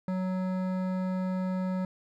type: tone with hard clipping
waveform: triangle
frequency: 185.7 Hz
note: F#3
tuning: 7 cents sharp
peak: -30 dBFS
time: 0.08-1.85 s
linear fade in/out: 2 ms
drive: 18 dB
effects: none